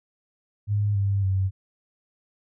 sine tone with pitch steps, 103.2 / 99.28 / 95.51 Hz, G#2 / G2 / G2, -10 / +22 / -45 cents, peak -20 dBFS, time 0.67-1.51 s, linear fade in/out 50 ms, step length 280 ms, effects none

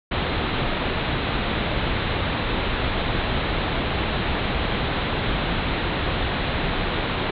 pink low-pass noise, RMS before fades -24 dBFS, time 0.11-7.31 s, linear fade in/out 10 ms, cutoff 4000 Hz, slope 96 dB/octave, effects none

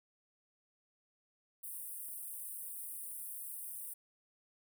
pink high-pass noise, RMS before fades -45 dBFS, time 1.63-3.94 s, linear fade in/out 10 ms, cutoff 8700 Hz, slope 96 dB/octave, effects none

